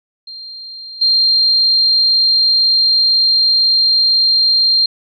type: tone with level steps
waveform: sine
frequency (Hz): 4186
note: C8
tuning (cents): 0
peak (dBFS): -28 / -9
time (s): 0.27-4.86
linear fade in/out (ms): 5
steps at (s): 1.01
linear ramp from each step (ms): 10
effects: none